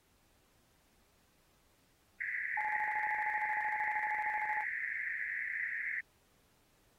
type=band-pass noise; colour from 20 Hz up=white; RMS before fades=-38 dBFS; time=2.2-6.01 s; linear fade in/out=10 ms; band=1700 to 2100 Hz; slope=96 dB/octave
type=tone with tremolo; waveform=sine; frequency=850 Hz; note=G#5; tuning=40 cents sharp; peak=-33 dBFS; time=2.57-4.64 s; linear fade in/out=5 ms; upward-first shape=square; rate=13 Hz; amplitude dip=55%
effects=pink hiss -71 dBFS RMS until 6.98 s + AAC 48 kbps